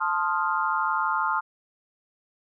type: chord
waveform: sine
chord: F dominant seventh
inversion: first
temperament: equal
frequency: 880 / 1046.5 / 1244.5 / 1396.9 Hz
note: A5 / C6 / Eb6 / F6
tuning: 0 / 0 / 0 / 0 cents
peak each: -28 dBFS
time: 0-1.41 s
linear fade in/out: 20 ms
effects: none